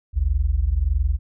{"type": "tone pair together", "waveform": "sine", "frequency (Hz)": [53.04, 74.6], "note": ["G#1", "D2"], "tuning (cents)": [37, 28], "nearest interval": "tritone", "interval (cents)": 591, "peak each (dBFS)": -20, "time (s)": [0.13, 1.19], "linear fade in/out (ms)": 50, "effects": []}